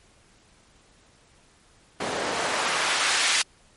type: noise with band-pass filter sweep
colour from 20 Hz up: white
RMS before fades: -25 dBFS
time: 2-3.42 s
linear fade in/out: 5 ms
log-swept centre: 390 to 2700 Hz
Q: 0.71
effects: pink hiss -58 dBFS RMS until 3.76 s + MP3 48 kbps